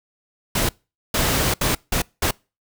pink noise bursts at uneven times, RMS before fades -20 dBFS, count 5, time 0.55-0.69 / 1.14-1.54 / 1.61-1.75 / 1.92-2.02 / 2.22-2.31 s, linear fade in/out 5 ms, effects noise-tail reverb RT60 0.3 s tail -26 dB re dry

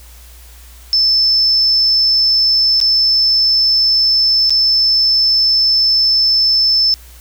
sine tone with dropouts, 5274 Hz, E8, in tune, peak -9 dBFS, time 0.93-6.94 s, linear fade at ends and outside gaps 0 ms, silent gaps 2.802-2.813 / 4.496-4.505 s, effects added 60 Hz sine -37 dBFS peak until 7.2 s + white hiss -43 dBFS RMS until 7.2 s

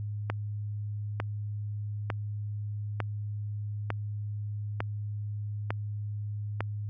click train, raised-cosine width 0.5 ms, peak -15 dBFS, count 8, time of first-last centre 0.3-6.606 s, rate 1.11 Hz, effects added 104 Hz sine -32 dBFS peak until 6.89 s

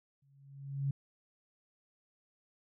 sine tone with exponential growth, 138.59 Hz, C#3, in tune, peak -28 dBFS, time 0.22-0.91 s, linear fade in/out 5 ms, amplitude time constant 150 ms, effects none

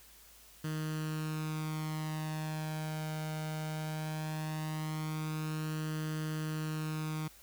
sawtooth tone with flanger, 155.56 Hz, D#3, in tune, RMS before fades -37 dBFS, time 0.64-7.28 s, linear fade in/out 5 ms, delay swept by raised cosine 0.65 to 1.35 ms, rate 0.18 Hz, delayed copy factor +0.65, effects added 53 Hz sine -64 dBFS peak until 7.42 s + white hiss -58 dBFS RMS until 7.42 s

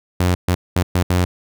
sawtooth tone bursts at uneven times, 89.9 Hz, F#2, 49 cents flat, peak -10 dBFS, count 5, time 0.2-0.35 / 0.48-0.55 / 0.76-0.83 / 0.95-1.03 / 1.1-1.25 s, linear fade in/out 5 ms, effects none

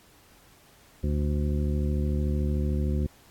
harmonic tone, 73.42 Hz, D2, in tune, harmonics 1 / 2 / 3 / 4 / 5 / 7, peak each -25 / -31 / -32 / -39 / -37 / -42 dBFS, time 1.03-3.07 s, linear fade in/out 10 ms, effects pink hiss -57 dBFS RMS until 3.3 s + AAC 64 kbps

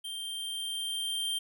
square tone with level ramp, 3163 Hz, G7, 15 cents sharp, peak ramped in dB -37 to -30 dBFS, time 0.04-1.39 s, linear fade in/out 10 ms, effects none

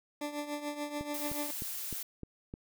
20% pulse tone with tremolo, 293.7 Hz, D4, in tune, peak -28 dBFS, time 0.21-1.51 s, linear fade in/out 5 ms, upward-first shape triangle, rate 6.9 Hz, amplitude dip 75%
click train, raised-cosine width 3 ms, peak -28 dBFS, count 6, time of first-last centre 1.01-2.539 s, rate 3.27 Hz
blue noise, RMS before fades -39 dBFS, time 1.14-2.03 s, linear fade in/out 5 ms
effects none

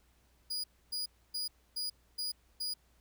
40% pulse tone bursts, 4901 Hz, D#8, 27 cents flat, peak -33 dBFS, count 6, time 0.5-2.74 s, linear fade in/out 10 ms, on 140 ms, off 280 ms, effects added 60 Hz sine -68 dBFS peak until 3 s + pink hiss -71 dBFS RMS until 3 s

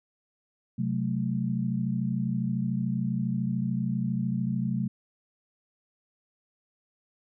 sine chord, F# diminished, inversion second, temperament equal with one note detuned, 130.81 / 185 / 218 Hz, C3 / F#3 / A3, 0 / 0 / -16 cents, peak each -30 dBFS, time 0.78-4.88 s, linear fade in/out 10 ms, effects none

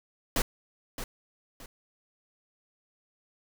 pink noise with echo, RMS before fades -26 dBFS, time 0.36-0.42 s, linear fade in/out 2 ms, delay 620 ms, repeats 2, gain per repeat -10 dB, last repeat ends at 1.66 s, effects none

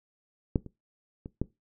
clicks, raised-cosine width 3 ms, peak -11 / -29 / -26 / -15 dBFS, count 4, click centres 0.558 / 0.663 / 1.259 / 1.416 s, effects noise-tail reverb RT60 0.2 s tail -19 dB re dry

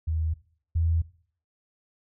sine tone pair in turn, 79.8 / 82.52 Hz, D#2 / E2, +44 / +2 cents, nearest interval minor second, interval 58 cents, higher second, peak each -24 / -21 dBFS, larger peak second, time 0.07-0.34 / 0.75-1.02 s, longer neither, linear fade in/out 10 ms, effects noise-tail reverb RT60 0.5 s tail -18 dB re dry

